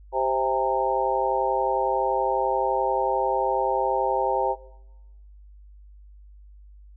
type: harmonic tone with a mistuned harmonic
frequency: 130.81 Hz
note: C3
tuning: in tune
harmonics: 3 / 4 / 5 / 6 / 7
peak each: -29 / -26 / -30 / -27 / -26 dBFS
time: 0.12-4.56 s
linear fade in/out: 50 ms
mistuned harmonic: 6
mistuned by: +42 cents
effects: noise-tail reverb RT60 1.0 s tail -19 dB re dry + added 50 Hz sine -45 dBFS peak until 6.96 s